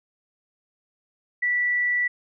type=tone; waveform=sine; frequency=1960 Hz; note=B6; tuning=14 cents flat; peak=-20 dBFS; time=1.42-2.08 s; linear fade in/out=10 ms; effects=none